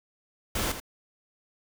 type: noise with echo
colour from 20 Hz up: pink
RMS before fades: -29 dBFS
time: 0.55-0.72 s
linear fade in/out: 5 ms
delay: 81 ms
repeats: 1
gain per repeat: -9 dB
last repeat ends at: 0.801 s
effects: none